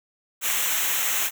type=noise with comb filter; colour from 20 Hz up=white; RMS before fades=-24 dBFS; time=0.41-1.31 s; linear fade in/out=50 ms; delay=0.21 ms; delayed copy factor=-0.75; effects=none